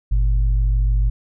sine tone pair together, 49.6 / 116.54 Hz, G1 / A#2, +21 / 0 cents, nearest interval octave + minor third, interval 1479 cents, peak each -14 / -25 dBFS, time 0.11-1.1 s, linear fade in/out 10 ms, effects none

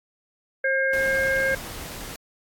harmonic tone, 535 Hz, C5, 38 cents sharp, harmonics 1 / 3 / 4, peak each -24 / -22 / -30 dBFS, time 0.64-1.55 s, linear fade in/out 5 ms
pink noise, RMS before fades -36 dBFS, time 0.93-2.16 s, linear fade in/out 2 ms
effects AAC 64 kbps

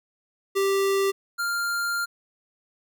square tone pair in turn, 392 / 1396.9 Hz, G4 / F6, 0 / 0 cents, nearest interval octave + minor seventh, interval 2200 cents, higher second, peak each -21 / -25 dBFS, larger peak first, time 0.55-1.12 / 1.38-2.06 s, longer second, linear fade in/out 20 ms, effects none

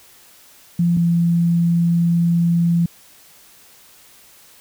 sine tone pair in turn, 172 / 170.22 Hz, F3 / F3, -26 / -44 cents, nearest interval unison, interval 18 cents, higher first, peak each -13 dBFS, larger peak neither, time 0.79-0.97 / 0.97-2.86 s, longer second, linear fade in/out 5 ms, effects white hiss -48 dBFS RMS until 4.6 s

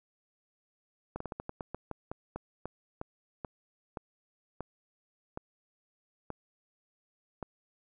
slowing click train, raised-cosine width 1 ms, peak -23 dBFS, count 19, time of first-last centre 1.16-7.427 s, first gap 44 ms, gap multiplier 1.21, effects none

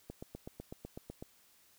click train, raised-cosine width 2 ms, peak -30 dBFS, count 10, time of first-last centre 0.1-1.225 s, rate 8 Hz, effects white hiss -66 dBFS RMS until 1.78 s

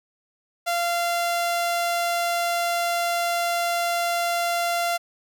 sawtooth tone, 690 Hz, F5, 21 cents flat, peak -18 dBFS, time 0.66-4.98 s, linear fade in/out 20 ms, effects none

